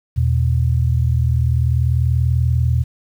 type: tone pair together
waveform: sine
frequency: 81 / 121.36 Hz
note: E2 / B2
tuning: -30 / -30 cents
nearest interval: perfect fifth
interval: 700 cents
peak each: -16 dBFS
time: 0.16-2.84 s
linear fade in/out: 20 ms
effects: 8-bit